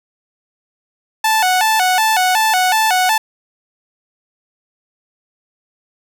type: tone with vibrato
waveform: sawtooth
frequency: 805 Hz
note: G5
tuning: 46 cents sharp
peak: -8 dBFS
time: 1.24-3.18 s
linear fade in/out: 5 ms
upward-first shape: square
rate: 2.7 Hz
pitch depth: 150 cents each way
effects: none